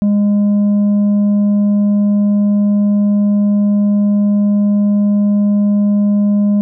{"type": "tone with tanh clipping", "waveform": "sine", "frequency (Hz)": 204.9, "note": "G#3", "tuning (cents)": -23, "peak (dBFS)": -10, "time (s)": [0.02, 6.61], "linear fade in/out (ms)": 0, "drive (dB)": 4, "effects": []}